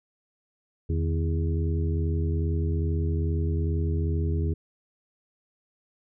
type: harmonic tone with a mistuned harmonic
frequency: 82.41 Hz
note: E2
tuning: in tune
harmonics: 1 / 2 / 3 / 4 / 5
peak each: -24 / -31 / -37 / -36 / -36 dBFS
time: 0.89-4.54 s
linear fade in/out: 10 ms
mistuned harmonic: 2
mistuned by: -130 cents
effects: none